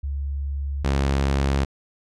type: tone pair in turn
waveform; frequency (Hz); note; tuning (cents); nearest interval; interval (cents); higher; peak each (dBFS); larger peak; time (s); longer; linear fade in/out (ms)
sine / sawtooth; 70 / 68.72; C#2 / C#2; +18 / -14; unison; 32; first; -24 / -15; second; 0.03-0.84 / 0.84-1.65; neither; 10
effects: low-pass 7000 Hz 12 dB/octave